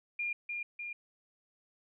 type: tone with echo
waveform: sine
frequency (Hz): 2410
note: D7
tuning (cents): +44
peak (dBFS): -32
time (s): 0.19-0.33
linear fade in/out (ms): 5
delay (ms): 300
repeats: 2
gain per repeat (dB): -3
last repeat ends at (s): 0.93
effects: none